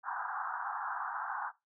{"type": "band-pass noise", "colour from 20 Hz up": "pink", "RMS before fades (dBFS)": -38, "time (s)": [0.03, 1.52], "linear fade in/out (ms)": 50, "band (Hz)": [760, 1600], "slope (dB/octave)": 96, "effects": ["noise-tail reverb RT60 0.2 s tail -17 dB re dry"]}